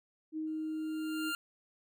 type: tone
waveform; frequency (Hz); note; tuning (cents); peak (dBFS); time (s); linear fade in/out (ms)
sine; 313.3; D#4; +12; -34; 0.32-1.33; 50
type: tone with exponential growth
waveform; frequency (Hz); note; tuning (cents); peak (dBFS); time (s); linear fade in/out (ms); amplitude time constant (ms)
25% pulse; 1396.9; F6; 0; -29; 0.47-1.35; 1; 190
effects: none